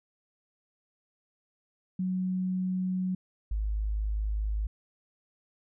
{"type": "tone pair in turn", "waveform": "sine", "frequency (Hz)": [185, 52.44], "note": ["F#3", "G#1"], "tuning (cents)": [0, 17], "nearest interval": "octave + minor seventh", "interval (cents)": 2183, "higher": "first", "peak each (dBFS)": -27, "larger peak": "neither", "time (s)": [[1.99, 3.15], [3.51, 4.67]], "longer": "neither", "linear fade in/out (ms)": 5, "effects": []}